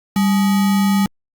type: tone with sample-and-hold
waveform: sine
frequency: 197.5 Hz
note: G3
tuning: 13 cents sharp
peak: -12 dBFS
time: 0.16-1.06 s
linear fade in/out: 2 ms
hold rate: 1050 Hz
effects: Opus 48 kbps